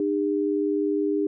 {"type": "tone pair together", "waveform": "sine", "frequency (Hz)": [303.2, 403], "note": ["D#4", "G4"], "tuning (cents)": [-45, 48], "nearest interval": "perfect fourth", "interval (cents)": 493, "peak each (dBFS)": [-24, -24], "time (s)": [0, 1.27], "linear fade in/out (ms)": 2, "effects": []}